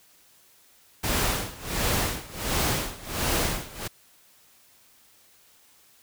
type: noise with tremolo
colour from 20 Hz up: pink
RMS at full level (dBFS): -24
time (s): 1.03-3.88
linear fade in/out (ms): 10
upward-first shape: sine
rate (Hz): 1.4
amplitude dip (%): 90
effects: white hiss -58 dBFS RMS until 6.02 s